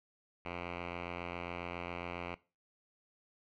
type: tone with low-pass filter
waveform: 5% pulse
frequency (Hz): 87.31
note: F2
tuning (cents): 0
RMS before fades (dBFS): -42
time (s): 0.45-2.35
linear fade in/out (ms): 5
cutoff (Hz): 2300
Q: 2.8
effects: noise-tail reverb RT60 0.3 s tail -19 dB re dry